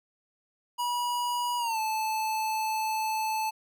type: tone with pitch glide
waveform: square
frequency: 969 to 873.3 Hz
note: B5 to A5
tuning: -33 to -13 cents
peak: -28 dBFS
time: 0.78-3.51 s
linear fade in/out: 20 ms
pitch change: -180 cents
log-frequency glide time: 1.58-1.79 s
effects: none